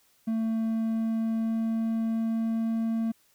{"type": "tone with pitch glide", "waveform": "triangle", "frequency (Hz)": [223.8, 226], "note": ["A3", "A3"], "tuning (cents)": [30, 47], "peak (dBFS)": -23, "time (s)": [0.27, 3.12], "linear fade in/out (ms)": 10, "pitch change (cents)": 17, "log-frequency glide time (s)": [0.5, 2.76], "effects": ["white hiss -65 dBFS RMS until 3.34 s"]}